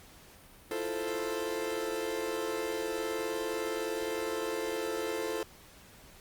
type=chord; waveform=40% pulse; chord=F major seventh; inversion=third; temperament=equal; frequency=329.6 / 349.2 / 440 / 523.3 Hz; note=E4 / F4 / A4 / C5; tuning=0 / 0 / 0 / 0 cents; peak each=-40 / -39 / -34 / -38 dBFS; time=0.71-5.43 s; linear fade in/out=2 ms; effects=pink hiss -55 dBFS RMS until 6.2 s + Opus 48 kbps